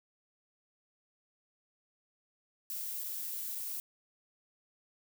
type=noise with dropouts; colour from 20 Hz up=violet; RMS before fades=-39 dBFS; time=2.7-3.8 s; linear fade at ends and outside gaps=0 ms; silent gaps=3.037-3.042 / 3.55-3.554 s; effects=none